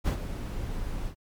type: noise with ADSR envelope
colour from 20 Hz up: brown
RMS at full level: -22 dBFS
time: 0.04-1.15 s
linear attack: 33 ms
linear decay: 92 ms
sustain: -11 dB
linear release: 82 ms
effects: MP3 96 kbps